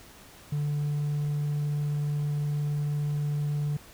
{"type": "tone", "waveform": "triangle", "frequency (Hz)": 146.83, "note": "D3", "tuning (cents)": 0, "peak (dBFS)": -23, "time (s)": [0.52, 3.77], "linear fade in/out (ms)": 5, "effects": ["tanh soft clip ceiling -20 dBFS", "pink hiss -51 dBFS RMS until 3.93 s"]}